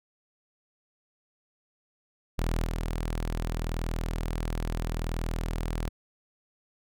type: tone with level steps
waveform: sawtooth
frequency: 40.74 Hz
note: E1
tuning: 20 cents flat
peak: -22 / -25 dBFS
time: 2.38-5.89 s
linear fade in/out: 10 ms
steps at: 2.65 s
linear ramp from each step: 10 ms
effects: none